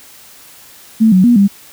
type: tone with pitch steps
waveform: sine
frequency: 221.9 / 185.7 / 240.6 / 199.1 Hz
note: A3 / F#3 / B3 / G3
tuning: +15 / +7 / -45 / +27 cents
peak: -5 dBFS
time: 1-1.48 s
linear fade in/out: 20 ms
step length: 120 ms
effects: white hiss -40 dBFS RMS until 1.72 s